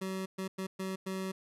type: tone bursts at uneven times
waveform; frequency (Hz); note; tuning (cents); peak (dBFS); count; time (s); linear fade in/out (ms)
25% pulse; 189.6; F#3; +43; -31; 5; 0.01-0.26 / 0.38-0.48 / 0.58-0.67 / 0.79-0.96 / 1.06-1.32; 10
effects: resampled to 32000 Hz